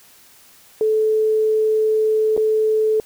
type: tone with dropouts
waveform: sine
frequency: 434.8 Hz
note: A4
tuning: 21 cents flat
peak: -14 dBFS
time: 0.81-3 s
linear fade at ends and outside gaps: 1 ms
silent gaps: 2.366-2.376 s
effects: white hiss -49 dBFS RMS until 3.05 s